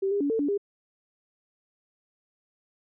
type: tone with pitch steps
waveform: sine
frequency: 388.6 / 404.2 / 285.1 / 448.1 / 288.2 / 403.7 Hz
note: G4 / G#4 / C#4 / A4 / D4 / G#4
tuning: -15 / -47 / +49 / +32 / -33 / -49 cents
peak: -23 dBFS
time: 0.02-0.578 s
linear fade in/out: 10 ms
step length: 93 ms
effects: none